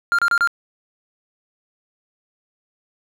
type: tone bursts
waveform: triangle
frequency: 1396.9 Hz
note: F6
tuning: in tune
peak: -12 dBFS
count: 4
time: 0.12-0.474 s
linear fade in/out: 0 ms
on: 66 ms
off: 30 ms
effects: none